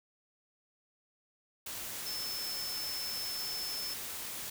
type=tone in noise; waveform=sine; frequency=5274 Hz; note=E8; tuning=in tune; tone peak=-37 dBFS; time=2.06-3.94 s; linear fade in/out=5 ms; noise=white; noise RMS=-41 dBFS; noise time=1.66-4.5 s; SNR=+1 dB; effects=none